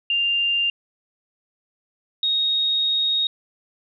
sine tone pair in turn, 2794 / 3745 Hz, F7 / A#7, 0 / +7 cents, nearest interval perfect fourth, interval 507 cents, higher second, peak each -18 dBFS, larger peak neither, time 0.1-0.7 / 2.23-3.27 s, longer second, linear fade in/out 2 ms, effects none

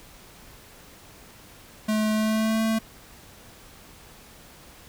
square tone with pitch glide, 215.5 to 222.2 Hz, A3 to A3, -36 to +17 cents, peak -22 dBFS, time 1.88-2.79 s, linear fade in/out 10 ms, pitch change +53 cents, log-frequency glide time 2.13-2.62 s, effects pink hiss -49 dBFS RMS until 4.88 s

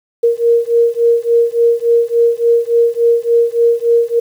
sine beating tone pair, 466.2 / 469.7 Hz, A#4 / A#4, 0 / +13 cents, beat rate 3.5 Hz, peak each -12 dBFS, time 0.23-4.2 s, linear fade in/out 10 ms, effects 7-bit

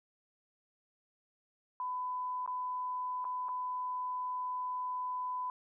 sine tone with dropouts, 1002 Hz, B5, 25 cents sharp, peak -34 dBFS, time 1.8-5.5 s, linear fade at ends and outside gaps 1 ms, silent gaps 2.462-2.476 / 3.244-3.251 / 3.485-3.49 s, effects none

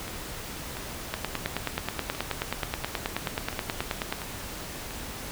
two click trains, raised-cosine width 0.3 ms, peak -11 / -20 dBFS, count 29 / 8, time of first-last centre 1.14-4.125 / 0.08-4.908 s, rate 9.38 / 1.45 Hz, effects pink hiss -38 dBFS RMS until 5.31 s

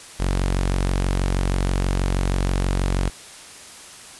sawtooth tone, 46.25 Hz, F#1, in tune, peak -15 dBFS, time 0.19-3.1 s, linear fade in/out 20 ms, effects white hiss -41 dBFS RMS until 4.19 s + resampled to 24000 Hz

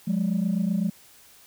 sine tone pair together, 179.81 / 207.7 Hz, F#3 / G#3, -49 / 0 cents, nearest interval major second, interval 249 cents, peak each -23 dBFS, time 0.07-0.9 s, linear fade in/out 10 ms, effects tanh soft clip ceiling -18 dBFS + white hiss -53 dBFS RMS until 1.46 s

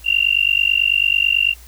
sine tone with amplitude modulation, 2773 Hz, F7, 13 cents flat, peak -9 dBFS, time 0.04-1.55 s, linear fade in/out 50 ms, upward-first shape sine, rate 49.1 Hz, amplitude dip 100%, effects added 60 Hz sine -40 dBFS peak until 1.67 s + white hiss -46 dBFS RMS until 1.67 s

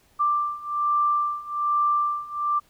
sine beating tone pair, 1179 / 1180.2 Hz, D6 / D6, +6 / +8 cents, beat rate 1.2 Hz, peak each -25 / -23 dBFS, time 0.19-2.6 s, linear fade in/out 20 ms, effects pink hiss -61 dBFS RMS until 2.69 s

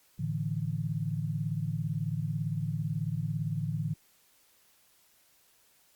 sine chord, A suspended fourth, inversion none, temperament equal, 110 / 146.83 / 164.81 Hz, A2 / D3 / E3, 0 / 0 / 0 cents, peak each -35 / -33 / -34 dBFS, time 0.19-3.94 s, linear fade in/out 10 ms, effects white hiss -65 dBFS RMS until 5.95 s + Opus 48 kbps

